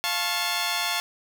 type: chord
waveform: 10% pulse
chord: F augmented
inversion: none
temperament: just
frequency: 698.5 / 873.1 / 1091.3 Hz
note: F5 / A5 / C#6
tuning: 0 / -14 / -27 cents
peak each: -21 dBFS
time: 0.04-1 s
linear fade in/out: 0 ms
effects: none